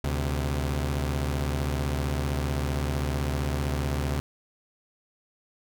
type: tone pair together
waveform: sawtooth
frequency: 72.63 / 129.7 Hz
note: D2 / C3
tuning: -19 / -15 cents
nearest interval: minor seventh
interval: 1004 cents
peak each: -23 / -27 dBFS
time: 0.04-4.2 s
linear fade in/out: 0 ms
effects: none